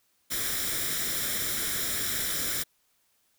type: noise with comb filter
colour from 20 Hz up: white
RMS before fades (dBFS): -30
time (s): 0.3-2.64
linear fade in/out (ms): 20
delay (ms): 0.55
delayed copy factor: +0.65
effects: white hiss -70 dBFS RMS until 3.38 s